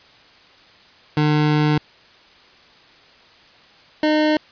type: tone pair in turn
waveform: 25% pulse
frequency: 150.8 / 306.1 Hz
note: D3 / D#4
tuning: +46 / -28 cents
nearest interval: octave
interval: 1226 cents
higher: second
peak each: -11 dBFS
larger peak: neither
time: 1.17-1.78 / 4.03-4.37 s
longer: first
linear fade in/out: 2 ms
effects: white hiss -49 dBFS RMS until 4.51 s + resampled to 11025 Hz